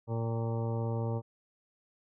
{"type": "harmonic tone with a mistuned harmonic", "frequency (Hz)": 114.8, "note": "A#2", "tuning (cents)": -26, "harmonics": [1, 2, 3, 4, 5, 7, 8, 9, 10], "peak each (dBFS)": [-31, -40, -43, -39, -42, -46, -46, -57, -53], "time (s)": [0.07, 1.22], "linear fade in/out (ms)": 50, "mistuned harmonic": 7, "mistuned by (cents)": -18, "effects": []}